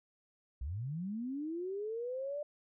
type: linear sweep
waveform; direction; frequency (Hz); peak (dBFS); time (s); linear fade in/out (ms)
sine; up; 56.9 to 597; -36; 0.61-2.43; 5
effects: none